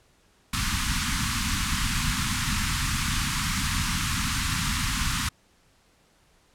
pink band-stop noise, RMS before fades -26 dBFS, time 0.53-5.29 s, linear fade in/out 5 ms, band 260 to 1000 Hz, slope 48 dB/octave, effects pink hiss -62 dBFS RMS until 6.54 s + low-pass 10000 Hz 12 dB/octave

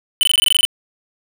square tone bursts, 3010 Hz, F#7, 29 cents sharp, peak -11 dBFS, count 11, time 0.21-0.651 s, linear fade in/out 0 ms, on 21 ms, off 21 ms, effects none

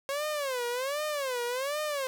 sawtooth tone with vibrato, 540 Hz, C#5, 45 cents flat, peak -26 dBFS, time 0.09-2.07 s, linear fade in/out 0 ms, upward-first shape sine, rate 1.3 Hz, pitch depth 210 cents each way, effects none

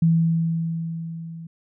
sine tone with level ramp, 164.81 Hz, E3, in tune, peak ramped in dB -13 to -34 dBFS, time 0.02-1.47 s, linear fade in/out 5 ms, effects none

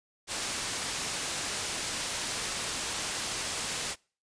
white low-pass noise, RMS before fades -34 dBFS, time 0.27-3.96 s, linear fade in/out 50 ms, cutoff 8600 Hz, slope 12 dB/octave, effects noise-tail reverb RT60 0.4 s tail -26 dB re dry + resampled to 22050 Hz

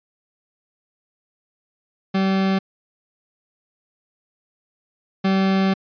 40% pulse tone pair in turn, 192.2 / 192.2 Hz, G3 / G3, -34 / -34 cents, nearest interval unison, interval 0 cents, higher neither, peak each -16 / -15 dBFS, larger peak second, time 2.14-2.59 / 5.24-5.74 s, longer second, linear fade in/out 10 ms, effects resampled to 11025 Hz

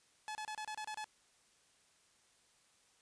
sawtooth tone bursts, 857 Hz, A5, 46 cents flat, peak -37 dBFS, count 8, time 0.28-1.043 s, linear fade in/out 0 ms, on 70 ms, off 29 ms, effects white hiss -70 dBFS RMS until 3.01 s + resampled to 22050 Hz

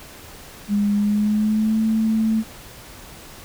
sine tone with pitch glide, 204.8 to 220.8 Hz, G#3 to A3, -24 to +6 cents, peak -16 dBFS, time 0.68-2.44 s, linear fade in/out 50 ms, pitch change +130 cents, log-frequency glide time 0.95-1.82 s, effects pink hiss -41 dBFS RMS until 3.44 s

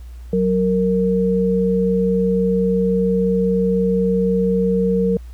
sine tone pair together, 185.8 / 462.1 Hz, F#3 / A#4, +7 / -15 cents, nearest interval octave + major third, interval 1578 cents, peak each -17 dBFS, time 0.33-5.17 s, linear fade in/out 2 ms, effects added 60 Hz sine -32 dBFS peak until 5.33 s + pink hiss -54 dBFS RMS until 5.33 s

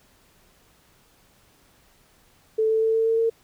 sine tone with pitch steps, 439.5 / 442.6 / 445.6 / 448.7 / 451.9 / 455 Hz, A4 / A4 / A4 / A4 / A4 / A#4, -2 / +10 / +22 / +34 / +46 / -42 cents, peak -18 dBFS, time 2.58-3.3 s, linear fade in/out 10 ms, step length 120 ms, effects pink hiss -59 dBFS RMS until 3.43 s

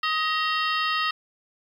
harmonic tone with a mistuned harmonic, 628 Hz, D#5, 16 cents sharp, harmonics 2 / 3 / 4 / 5 / 6 / 7 / 8, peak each -25 / -29 / -31 / -33 / -35 / -36 / -37 dBFS, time 0.03-1.11 s, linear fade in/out 5 ms, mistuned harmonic 4, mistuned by +150 cents, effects 9-bit

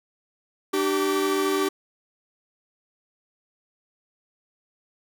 45% pulse tone cluster, 298.5 / 387.8 / 1150 Hz, D4 / G4 / D6, +28 / -19 / -37 cents, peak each -27 / -23 / -31 dBFS, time 0.73-1.69 s, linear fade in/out 10 ms, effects none

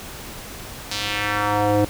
square tone with band-pass filter sweep, 103.83 Hz, G#2, in tune, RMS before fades -21 dBFS, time 0.91-1.85 s, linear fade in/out 5 ms, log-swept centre 4800 to 420 Hz, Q 1.6, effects pink hiss -36 dBFS RMS until 1.89 s

